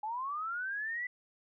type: linear sweep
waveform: sine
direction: up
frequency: 830.6 to 2000 Hz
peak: -34 dBFS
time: 0.03-1.07 s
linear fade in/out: 5 ms
effects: none